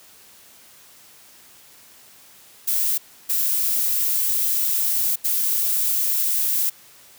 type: noise bursts at uneven times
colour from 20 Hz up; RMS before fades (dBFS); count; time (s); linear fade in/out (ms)
violet; -21; 3; 2.67-2.98 / 3.29-5.16 / 5.24-6.7; 10
effects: white hiss -49 dBFS RMS until 7.18 s + high-pass 60 Hz 12 dB/octave